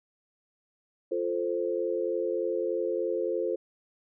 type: chord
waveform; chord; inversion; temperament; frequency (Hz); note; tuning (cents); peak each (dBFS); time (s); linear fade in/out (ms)
sine; F major; none; equal; 349.2 / 440 / 523.3; F4 / A4 / C5; 0 / 0 / 0; -31; 1.11-3.56; 10
effects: none